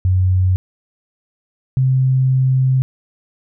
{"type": "tone pair in turn", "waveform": "sine", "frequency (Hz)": [92.5, 130.81], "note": ["F#2", "C3"], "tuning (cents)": [0, 0], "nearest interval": "tritone", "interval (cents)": 600, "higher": "second", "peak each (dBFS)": -11, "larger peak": "neither", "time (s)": [[0.05, 0.56], [1.77, 2.82]], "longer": "second", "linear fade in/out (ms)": 0, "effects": []}